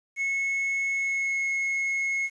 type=tone with pitch glide; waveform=triangle; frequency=2190 to 2174 Hz; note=C#7 to C#7; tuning=-22 to -34 cents; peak=-23 dBFS; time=0.16-2.3 s; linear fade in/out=50 ms; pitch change=-12 cents; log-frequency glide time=0.92-1.48 s; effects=resampled to 22050 Hz + 9-bit